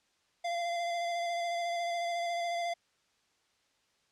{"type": "tone with vibrato", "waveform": "square", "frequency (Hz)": 689, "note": "F5", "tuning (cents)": -24, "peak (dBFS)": -32, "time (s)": [0.44, 2.74], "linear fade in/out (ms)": 10, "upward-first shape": "square", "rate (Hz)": 14, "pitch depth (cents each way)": 15, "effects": ["white hiss -72 dBFS RMS until 4.11 s", "low-pass 6000 Hz 12 dB/octave"]}